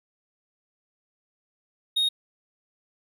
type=tone; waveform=triangle; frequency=3729 Hz; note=A#7; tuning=in tune; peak=-19 dBFS; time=1.96-2.09 s; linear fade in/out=10 ms; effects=none